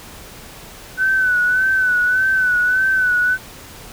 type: tone with vibrato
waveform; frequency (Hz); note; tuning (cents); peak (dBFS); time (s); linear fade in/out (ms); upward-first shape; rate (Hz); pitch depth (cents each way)
sine; 1505; F#6; +29; -13; 0.97-3.38; 50; sine; 1.7; 51
effects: pink hiss -38 dBFS RMS until 3.92 s